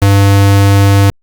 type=tone; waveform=square; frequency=99.4 Hz; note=G2; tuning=25 cents sharp; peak=-5 dBFS; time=0.02-1.1 s; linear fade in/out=0 ms; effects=Opus 48 kbps